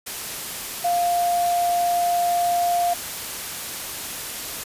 sine tone in noise, 700 Hz, F5, 4 cents sharp, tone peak -18 dBFS, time 0.84-2.94 s, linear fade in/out 10 ms, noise white, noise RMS -31 dBFS, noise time 0.06-4.64 s, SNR +10 dB, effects resampled to 32000 Hz

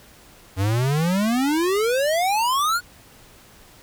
square exponential sweep, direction up, 92.1 to 1480 Hz, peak -19 dBFS, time 0.56-2.81 s, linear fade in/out 50 ms, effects pink hiss -49 dBFS RMS until 3.82 s

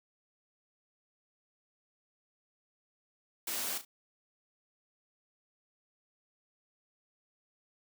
white noise with echo, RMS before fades -36 dBFS, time 3.47-3.78 s, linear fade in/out 5 ms, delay 35 ms, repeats 2, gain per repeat -10 dB, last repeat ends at 3.85 s, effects high-pass 200 Hz 12 dB/octave

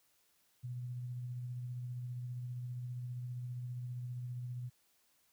sine tone with tremolo, 123.47 Hz, B2, in tune, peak -38 dBFS, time 0.63-4.7 s, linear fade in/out 20 ms, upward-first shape sine, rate 15 Hz, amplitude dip 25%, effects white hiss -73 dBFS RMS until 5.32 s

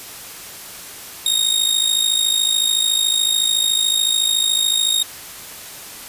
sawtooth tone with amplitude modulation, 3729 Hz, A#7, in tune, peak -9 dBFS, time 1.26-5.03 s, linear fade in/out 2 ms, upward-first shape sine, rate 53.8 Hz, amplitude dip 70%, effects white hiss -35 dBFS RMS until 6.08 s + resampled to 32000 Hz

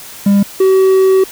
triangle tone pair in turn, 200.4 / 380.4 Hz, G3 / F#4, +38 / +48 cents, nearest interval major seventh, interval 1110 cents, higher second, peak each -4 dBFS, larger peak neither, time 0.26-0.43 / 0.6-1.24 s, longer second, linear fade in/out 5 ms, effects white hiss -32 dBFS RMS until 1.31 s

